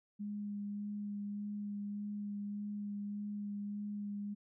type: tone with vibrato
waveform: sine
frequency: 205.2 Hz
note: G#3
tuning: 21 cents flat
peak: -38 dBFS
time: 0.19-4.35 s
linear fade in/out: 20 ms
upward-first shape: sine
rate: 1.7 Hz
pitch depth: 13 cents each way
effects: none